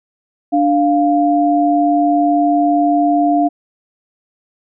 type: tone pair together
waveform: sine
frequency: 293.7 / 698.5 Hz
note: D4 / F5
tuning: 0 / 0 cents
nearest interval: octave + minor third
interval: 1500 cents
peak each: -13 dBFS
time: 0.52-3.49 s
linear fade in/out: 20 ms
effects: none